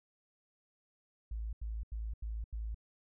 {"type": "tone bursts", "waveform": "sine", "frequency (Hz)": 54.8, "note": "A1", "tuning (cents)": -6, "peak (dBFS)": -36, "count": 5, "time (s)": [1.31, 2.746], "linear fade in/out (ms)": 5, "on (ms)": 220, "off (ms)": 84, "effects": []}